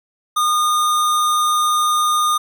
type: tone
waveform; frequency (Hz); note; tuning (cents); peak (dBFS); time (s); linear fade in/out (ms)
square; 1221; D#6; -33; -15; 0.36-2.38; 10
effects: none